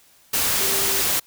sine tone in noise, 392 Hz, G4, in tune, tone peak -31 dBFS, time 0.6-1.02 s, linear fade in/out 10 ms, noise white, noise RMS -21 dBFS, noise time 0.33-1.2 s, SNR -13 dB, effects white hiss -55 dBFS RMS until 1.26 s

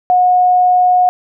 sine tone, 726 Hz, F#5, 33 cents flat, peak -7 dBFS, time 0.1-1.09 s, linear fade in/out 0 ms, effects none

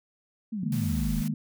sine exponential sweep, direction down, 233.1 to 37.35 Hz, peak -29 dBFS, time 0.52-1.22 s, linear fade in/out 10 ms
sine chord, D# suspended fourth, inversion none, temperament equal, 155.56 / 207.7 / 233.1 Hz, D#3 / G#3 / A#3, 0 / 0 / 0 cents, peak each -30 / -31 / -31 dBFS, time 0.63-1.34 s, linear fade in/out 5 ms
white noise, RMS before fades -43 dBFS, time 0.72-1.28 s, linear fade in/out 2 ms
effects none

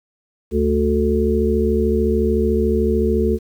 harmonic tone, 73.7 Hz, D2, 7 cents sharp, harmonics 1 / 3 / 5 / 6, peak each -20 / -20 / -20 / -20 dBFS, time 0.51-3.39 s, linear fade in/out 50 ms, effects 8-bit

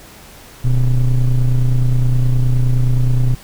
triangle ring-modulated tone, 69.4 Hz, C#2, 3 cents sharp, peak -5 dBFS, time 0.64-3.35 s, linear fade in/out 10 ms, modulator 54.6 Hz, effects pink hiss -40 dBFS RMS until 3.43 s

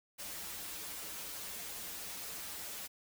white noise with comb filter, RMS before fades -44 dBFS, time 0.18-2.88 s, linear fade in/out 20 ms, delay 7.9 ms, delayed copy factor -1, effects none

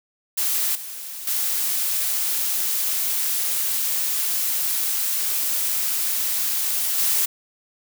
blue noise with level steps, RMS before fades -22 / -34 / -23 / -20 dBFS, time 0.37-7.26 s, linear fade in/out 10 ms, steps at 0.75 / 1.27 / 6.98 s, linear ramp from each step 5 ms, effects none

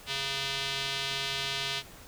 square tone with band-pass filter, 137.1 Hz, C#3, 19 cents flat, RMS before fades -33 dBFS, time 0.06-1.83 s, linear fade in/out 50 ms, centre 3500 Hz, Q 2, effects pink hiss -50 dBFS RMS until 2.07 s

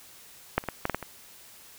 clicks, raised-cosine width 0.5 ms, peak -7 / -26 / -14 / -11 / -12 / -12 / -21 dBFS, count 7, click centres 0.58 / 0.639 / 0.687 / 0.854 / 0.897 / 0.946 / 1.027 s, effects white hiss -51 dBFS RMS until 1.78 s

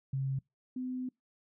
sine tone pair in turn, 134.7 / 254.3 Hz, C#3 / C4, -49 / -49 cents, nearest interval major seventh, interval 1100 cents, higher second, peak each -30 / -34 dBFS, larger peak first, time 0.13-0.39 / 0.76-1.09 s, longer second, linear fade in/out 5 ms, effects noise-tail reverb RT60 0.2 s tail -26 dB re dry

